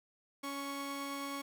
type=tone pair together; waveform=sawtooth; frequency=279.5 / 1108.7 Hz; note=C#4 / C#6; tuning=+14 / 0 cents; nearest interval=2 octaves; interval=2386 cents; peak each=-37 / -38 dBFS; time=0.43-1.42 s; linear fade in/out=10 ms; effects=none